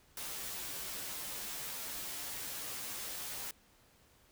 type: noise with comb filter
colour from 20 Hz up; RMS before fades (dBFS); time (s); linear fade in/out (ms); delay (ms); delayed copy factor
white; -42; 0.17-3.51; 2; 12; -0.9
effects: pink hiss -66 dBFS RMS until 4.31 s